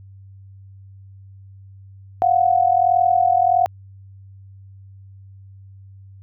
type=tone pair together; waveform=sine; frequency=698.5 / 740 Hz; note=F5 / F#5; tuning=0 / 0 cents; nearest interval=minor second; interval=100 cents; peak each=-16 dBFS; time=2.22-3.66 s; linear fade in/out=0 ms; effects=added 97 Hz sine -40 dBFS peak until 6.22 s